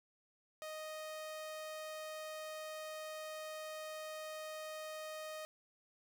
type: tone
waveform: sawtooth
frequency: 622.3 Hz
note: D#5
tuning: in tune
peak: -40 dBFS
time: 0.62-5.45 s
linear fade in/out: 0 ms
effects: none